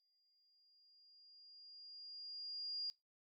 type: tone with exponential growth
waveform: sine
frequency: 4825 Hz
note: D8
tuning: 46 cents sharp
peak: -39 dBFS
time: 0-2.9 s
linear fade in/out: 0 ms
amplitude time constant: 630 ms
effects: noise-tail reverb RT60 0.2 s tail -20 dB re dry